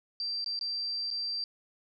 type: tone with dropouts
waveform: sine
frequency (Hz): 4699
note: D8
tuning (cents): 0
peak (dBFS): -31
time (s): 0.2-1.44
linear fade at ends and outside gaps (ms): 1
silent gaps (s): 0.444-0.461 / 0.591-0.611 / 1.104-1.111
effects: none

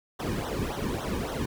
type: noise with flanger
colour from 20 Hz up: brown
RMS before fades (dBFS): -31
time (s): 0.19-1.46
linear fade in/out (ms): 10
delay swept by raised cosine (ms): 0.41 to 1.51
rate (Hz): 3.6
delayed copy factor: -0.95
effects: none

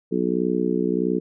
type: harmonic tone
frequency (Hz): 61.5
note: B1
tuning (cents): -7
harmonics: 3 / 4 / 5 / 6 / 7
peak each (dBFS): -26 / -26 / -26 / -26 / -26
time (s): 0.11-1.2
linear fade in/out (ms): 20
effects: none

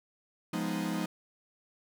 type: chord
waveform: 45% pulse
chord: F half-diminished seventh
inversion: none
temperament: equal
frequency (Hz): 174.61 / 207.7 / 246.9 / 311.1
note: F3 / Ab3 / Cb4 / Eb4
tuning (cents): 0 / 0 / 0 / 0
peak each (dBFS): -36 / -36 / -39 / -36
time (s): 0.53-1.06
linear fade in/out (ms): 5
effects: none

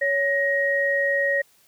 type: tone pair together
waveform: sine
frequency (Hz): 559 / 1882.5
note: C#5 / A#6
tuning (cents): +14 / +16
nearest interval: octave + major sixth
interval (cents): 2102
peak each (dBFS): -23 / -21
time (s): 0.01-1.42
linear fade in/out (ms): 10
effects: white hiss -59 dBFS RMS until 1.67 s

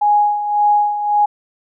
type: tone with tremolo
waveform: sine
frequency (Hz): 830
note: G#5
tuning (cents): -1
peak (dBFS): -9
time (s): 0.01-1.26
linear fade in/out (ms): 10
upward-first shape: sine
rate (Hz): 1.8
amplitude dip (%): 65
effects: none

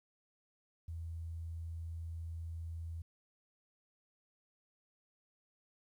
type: tone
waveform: sine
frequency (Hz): 82.7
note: E2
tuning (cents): +6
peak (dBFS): -40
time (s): 0.88-3.02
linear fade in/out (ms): 5
effects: 12-bit

